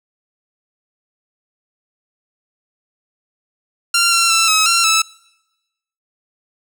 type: tone with pitch steps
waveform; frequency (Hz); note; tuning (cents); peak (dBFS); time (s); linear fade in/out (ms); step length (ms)
10% pulse; 1382 / 1362 / 1334 / 1281 / 1366 / 1310; F6 / F6 / E6 / E6 / F6 / E6; -19 / -44 / +20 / -50 / -39 / -11; -3; 3.94-5.02; 5; 180
effects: noise-tail reverb RT60 1.0 s tail -25 dB re dry